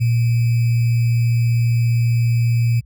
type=tone with sample-and-hold; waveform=sine; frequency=117.6 Hz; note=A#2; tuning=16 cents sharp; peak=-13 dBFS; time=0-2.81 s; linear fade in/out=20 ms; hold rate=2450 Hz; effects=added 60 Hz sine -44 dBFS peak until 2.85 s